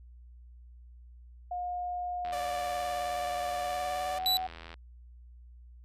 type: tone with pitch glide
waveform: sine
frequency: 715 to 747.1 Hz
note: F5 to F#5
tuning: +41 to +17 cents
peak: -32 dBFS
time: 1.51-4.47 s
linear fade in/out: 5 ms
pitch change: +76 cents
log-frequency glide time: 3.53-4.27 s
type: click train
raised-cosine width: 0.3 ms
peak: -29 dBFS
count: 208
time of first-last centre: 2.25-4.741 s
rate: 83.1 Hz
type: tone with vibrato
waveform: sawtooth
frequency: 586 Hz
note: D5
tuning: 4 cents flat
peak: -32 dBFS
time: 2.32-4.19 s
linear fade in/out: 10 ms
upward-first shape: triangle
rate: 19 Hz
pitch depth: 38 cents each way
type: tone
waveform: 45% pulse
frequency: 3951 Hz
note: B7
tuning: in tune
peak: -25 dBFS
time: 4.26-4.37 s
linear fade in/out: 0 ms
effects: added 60 Hz sine -49 dBFS peak until 5.84 s + resampled to 32000 Hz